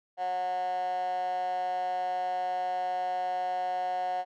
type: tone with high-pass filter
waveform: 15% pulse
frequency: 182.4 Hz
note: F#3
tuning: 24 cents flat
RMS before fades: -31 dBFS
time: 0.17-4.25 s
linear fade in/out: 50 ms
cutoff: 700 Hz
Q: 9.1
effects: low-pass 4000 Hz 12 dB/octave